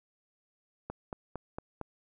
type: click train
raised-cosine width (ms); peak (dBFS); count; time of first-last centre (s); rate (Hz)
1; -23; 5; 0.9-1.813; 4.38
effects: none